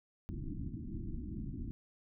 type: low-pass noise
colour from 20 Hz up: pink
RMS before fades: -41 dBFS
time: 0.29-1.71 s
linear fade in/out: 0 ms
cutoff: 340 Hz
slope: 96 dB/octave
effects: none